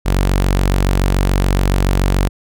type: tone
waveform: sawtooth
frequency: 47.02 Hz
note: F#1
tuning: 29 cents sharp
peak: -8 dBFS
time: 0.05-2.29 s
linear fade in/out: 20 ms
effects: none